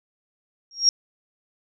sine tone with exponential growth, 5588 Hz, F8, in tune, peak -9 dBFS, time 0.71-0.89 s, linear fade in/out 1 ms, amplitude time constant 37 ms, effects none

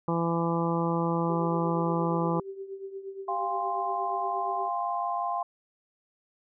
harmonic tone, 168 Hz, E3, 33 cents sharp, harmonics 1 / 2 / 3 / 4 / 5 / 6 / 7, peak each -28 / -31 / -32 / -40 / -34 / -34 / -36 dBFS, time 0.08-2.4 s, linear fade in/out 2 ms
sine tone with tremolo, 389.3 Hz, G4, 12 cents flat, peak -33 dBFS, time 1.29-4.69 s, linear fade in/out 10 ms, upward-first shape triangle, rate 8.5 Hz, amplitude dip 75%
sine chord, F suspended second, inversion none, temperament equal with one note detuned, 698.5 / 804.2 / 1046.5 Hz, F5 / G5 / C6, 0 / +44 / 0 cents, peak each -31 / -33 / -31 dBFS, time 3.28-5.43 s, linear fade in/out 5 ms
effects none

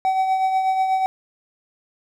triangle tone with tremolo, 760 Hz, F#5, 46 cents sharp, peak -13 dBFS, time 0.05-1.06 s, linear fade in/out 0 ms, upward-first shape triangle, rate 8.2 Hz, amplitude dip 50%, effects none

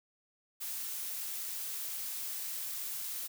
blue noise, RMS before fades -39 dBFS, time 0.6-3.28 s, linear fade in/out 20 ms, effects none

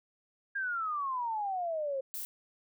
sine exponential sweep, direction down, 1629 to 523.3 Hz, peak -31 dBFS, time 0.55-2.01 s, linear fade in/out 10 ms
violet noise, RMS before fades -39 dBFS, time 2.14-2.25 s, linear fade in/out 0 ms
effects none

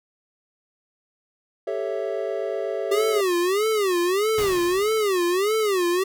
triangle chord, A dominant seventh, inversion third, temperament equal, 392 / 440 / 554.4 / 659.3 Hz, G4 / A4 / C#5 / E5, 0 / 0 / 0 / 0 cents, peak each -28 dBFS, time 1.67-3.21 s, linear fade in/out 5 ms
square tone with vibrato, 391 Hz, G4, 4 cents flat, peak -20 dBFS, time 2.91-6.04 s, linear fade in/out 10 ms, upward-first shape sine, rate 1.6 Hz, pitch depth 210 cents each way
pink noise with exponential decay, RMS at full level -30 dBFS, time 4.38-5.4 s, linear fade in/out 2 ms, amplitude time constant 220 ms
effects none

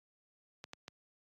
clicks, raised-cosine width 0.2 ms, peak -27 dBFS, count 3, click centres 0.641 / 0.734 / 0.881 s, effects high-pass 100 Hz 12 dB/octave + AAC 48 kbps

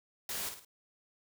white noise with echo, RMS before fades -38 dBFS, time 0.29-0.49 s, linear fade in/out 2 ms, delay 53 ms, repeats 3, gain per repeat -7 dB, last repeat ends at 0.649 s, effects none

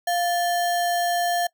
sine tone with sample-and-hold, 698.5 Hz, F5, in tune, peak -20 dBFS, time 0.07-1.47 s, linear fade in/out 5 ms, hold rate 2450 Hz, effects noise-tail reverb RT60 0.1 s tail -22 dB re dry

